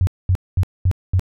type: tone bursts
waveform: sine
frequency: 92.1 Hz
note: F#2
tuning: 7 cents flat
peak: -12 dBFS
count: 5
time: 0.01-1.195 s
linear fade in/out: 0 ms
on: 61 ms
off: 220 ms
effects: none